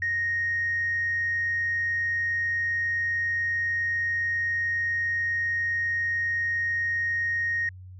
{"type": "tone with tanh clipping", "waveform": "triangle", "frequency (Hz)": 1864.7, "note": "A#6", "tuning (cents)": 0, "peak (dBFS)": -24, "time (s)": [0.02, 7.69], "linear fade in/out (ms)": 2, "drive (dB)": 4, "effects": ["added 92 Hz sine -41 dBFS peak until 7.99 s", "resampled to 16000 Hz"]}